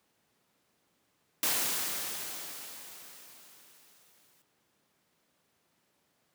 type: noise with exponential decay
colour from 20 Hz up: white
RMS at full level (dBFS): -28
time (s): 1.43-4.42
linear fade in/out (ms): 1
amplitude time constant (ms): 650
effects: pink hiss -73 dBFS RMS until 6.34 s + high-pass 150 Hz 12 dB/octave